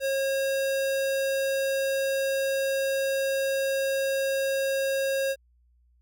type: tone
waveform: square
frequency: 542 Hz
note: C#5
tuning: 39 cents flat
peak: -25 dBFS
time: 0-5.36 s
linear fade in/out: 50 ms
effects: added 60 Hz sine -60 dBFS peak until 6.01 s